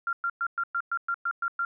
sine tone bursts, 1384 Hz, F6, 16 cents flat, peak -25 dBFS, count 10, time 0.07-1.65 s, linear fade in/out 2 ms, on 59 ms, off 110 ms, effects none

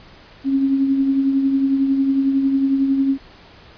sine tone with tremolo, 271.7 Hz, C#4, 35 cents flat, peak -12 dBFS, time 0.44-3.18 s, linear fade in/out 50 ms, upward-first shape triangle, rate 11 Hz, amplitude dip 50%, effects pink hiss -45 dBFS RMS until 3.77 s + resampled to 11025 Hz

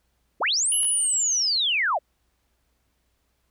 sine linear two-way sweep, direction up then down, 190 to 11175 to 512 Hz, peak -20 dBFS, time 0.4-1.99 s, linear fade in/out 20 ms, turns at 0.76 s
square tone with exponential decay, 2944 Hz, F#7, 9 cents flat, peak -27 dBFS, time 0.72-1.87 s, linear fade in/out 1 ms, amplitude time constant 250 ms
clicks, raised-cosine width 0.2 ms, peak -26 dBFS, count 2, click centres 0.831 / 0.847 s
effects added 60 Hz sine -70 dBFS peak until 3.5 s + pink hiss -72 dBFS RMS until 3.5 s

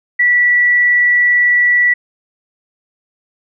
sine tone, 1953 Hz, B6, 20 cents flat, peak -8 dBFS, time 0.19-1.94 s, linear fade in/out 10 ms, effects none

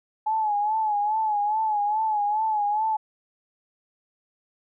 sine tone with vibrato, 850 Hz, G#5, 40 cents sharp, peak -21 dBFS, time 0.26-2.97 s, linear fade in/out 10 ms, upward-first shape sine, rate 2.4 Hz, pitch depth 67 cents each way, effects none

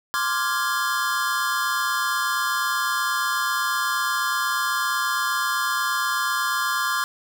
square chord, D half-diminished seventh, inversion third, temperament equal, 1046.5 / 1174.7 / 1396.9 / 1661.2 Hz, C6 / D6 / F6 / Ab6, 0 / 0 / 0 / 0 cents, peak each -28 dBFS, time 0.14-7.04 s, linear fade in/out 0 ms, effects none

